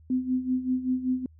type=tone with tremolo; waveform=sine; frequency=255.5 Hz; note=C4; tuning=41 cents flat; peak=-21 dBFS; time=0.1-1.26 s; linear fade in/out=2 ms; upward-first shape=sine; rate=5.2 Hz; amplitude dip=75%; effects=added 79 Hz sine -51 dBFS peak until 1.39 s